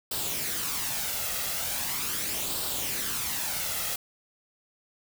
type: noise with flanger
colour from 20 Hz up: white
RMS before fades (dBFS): -31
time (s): 0.11-3.96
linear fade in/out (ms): 5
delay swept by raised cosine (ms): 0.23 to 1.53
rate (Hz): 0.4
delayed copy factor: +0.5
effects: none